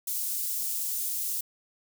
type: high-pass noise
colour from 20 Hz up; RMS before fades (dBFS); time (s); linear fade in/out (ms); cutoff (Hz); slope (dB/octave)
white; -31; 0.07-1.41; 5; 7600; 12
effects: none